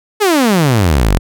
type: exponential sweep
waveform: sawtooth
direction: down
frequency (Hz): 440 to 40.09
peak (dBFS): -5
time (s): 0.2-1.19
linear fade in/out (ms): 20
effects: none

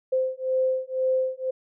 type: beating tone pair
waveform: sine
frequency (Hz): 518 / 520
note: C5 / C5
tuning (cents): -17 / -11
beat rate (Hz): 2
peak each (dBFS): -25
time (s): 0.12-1.51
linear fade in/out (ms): 10
effects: none

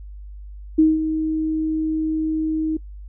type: tone with ADSR envelope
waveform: sine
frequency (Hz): 314.6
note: D#4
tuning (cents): +19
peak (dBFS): -9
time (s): 0.78-2.77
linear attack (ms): 11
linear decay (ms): 190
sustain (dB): -10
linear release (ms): 5
effects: noise-tail reverb RT60 0.1 s tail -22 dB re dry + added 50 Hz sine -34 dBFS peak until 3.08 s

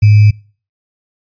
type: tone with sample-and-hold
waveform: sine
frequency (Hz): 105.2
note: G#2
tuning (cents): +23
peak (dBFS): -3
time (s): 0.02-0.31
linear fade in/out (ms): 10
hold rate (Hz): 2450
effects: noise-tail reverb RT60 0.4 s tail -24 dB re dry + resampled to 11025 Hz

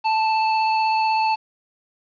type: tone with vibrato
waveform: square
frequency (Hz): 880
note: A5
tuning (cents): 0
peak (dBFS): -18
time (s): 0.04-1.36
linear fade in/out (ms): 20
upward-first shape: sine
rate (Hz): 16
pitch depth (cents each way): 9
effects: resampled to 11025 Hz + 8-bit

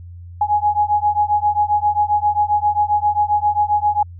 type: beating tone pair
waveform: sine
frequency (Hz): 830.6 / 838.1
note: G#5 / G#5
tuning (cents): 0 / +16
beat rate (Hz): 7.5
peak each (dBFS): -17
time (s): 0.41-4.03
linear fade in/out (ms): 5
effects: added 87 Hz sine -33 dBFS peak until 4.19 s

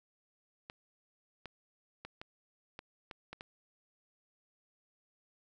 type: clicks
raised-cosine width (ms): 0.3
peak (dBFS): -28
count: 8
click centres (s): 0.699 / 1.457 / 2.05 / 2.215 / 2.791 / 3.112 / 3.33 / 3.409
effects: none

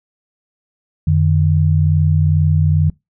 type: tone pair together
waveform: sine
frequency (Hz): 90 / 152.33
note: F#2 / D#3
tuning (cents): -47 / -36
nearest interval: major sixth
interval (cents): 911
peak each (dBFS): -13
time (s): 1.07-2.9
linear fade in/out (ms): 5
effects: noise-tail reverb RT60 0.2 s tail -23 dB re dry

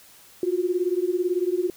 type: beating tone pair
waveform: sine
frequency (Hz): 350 / 368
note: F4 / F#4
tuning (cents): +4 / -9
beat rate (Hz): 18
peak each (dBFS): -24 / -24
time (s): 0.43-1.7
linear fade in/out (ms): 2
effects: white hiss -51 dBFS RMS until 1.76 s

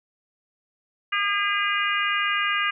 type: harmonic tone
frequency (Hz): 405.8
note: G#4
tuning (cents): -40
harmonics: 3 / 4 / 5 / 6 / 7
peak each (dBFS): -26 / -27 / -28 / -29 / -29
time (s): 1.12-2.71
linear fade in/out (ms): 10
effects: none

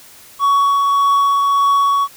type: tone with tremolo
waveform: triangle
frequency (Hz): 1121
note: C#6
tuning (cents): +19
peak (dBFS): -8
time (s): 0.39-2.08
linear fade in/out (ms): 50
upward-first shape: triangle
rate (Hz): 1.7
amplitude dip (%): 25
effects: white hiss -42 dBFS RMS until 2.16 s

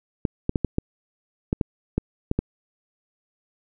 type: clicks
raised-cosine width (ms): 3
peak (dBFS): -8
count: 10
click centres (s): 0.252 / 0.494 / 0.558 / 0.647 / 0.784 / 1.529 / 1.612 / 1.98 / 2.314 / 2.39
effects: none

